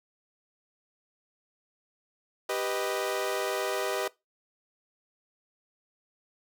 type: chord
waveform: sawtooth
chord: G augmented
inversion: none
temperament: equal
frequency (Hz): 392 / 493.9 / 622.3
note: G4 / B4 / D#5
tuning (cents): 0 / 0 / 0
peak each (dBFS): -29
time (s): 2.49-4.08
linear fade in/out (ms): 5
effects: noise-tail reverb RT60 0.2 s tail -20 dB re dry